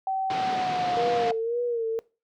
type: tone with pitch glide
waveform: sine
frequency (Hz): 767 to 707.4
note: G5 to F5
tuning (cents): -38 to +22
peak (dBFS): -24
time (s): 0.07-1.32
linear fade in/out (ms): 2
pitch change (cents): -140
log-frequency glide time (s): 0.32-1.06
type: band-pass noise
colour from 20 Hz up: pink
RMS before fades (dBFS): -34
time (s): 0.3-1.31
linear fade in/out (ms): 2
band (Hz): 140 to 4500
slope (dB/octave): 24
type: tone with vibrato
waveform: sine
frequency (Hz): 466.2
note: A#4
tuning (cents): 0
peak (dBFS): -24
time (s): 0.97-1.99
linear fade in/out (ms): 0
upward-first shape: sine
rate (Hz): 1.9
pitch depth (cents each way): 69
effects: noise-tail reverb RT60 0.3 s tail -21 dB re dry